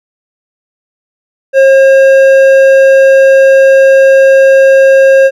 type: tone with hard clipping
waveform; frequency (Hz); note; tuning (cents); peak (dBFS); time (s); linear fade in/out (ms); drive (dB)
sine; 538; C5; +48; -3; 1.53-5.31; 50; 8
effects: none